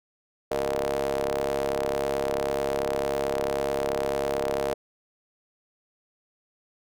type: ring-modulated tone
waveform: sawtooth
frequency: 69.1 Hz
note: C#2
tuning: 5 cents flat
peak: -18 dBFS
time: 0.51-4.74 s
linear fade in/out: 5 ms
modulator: 536 Hz
effects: none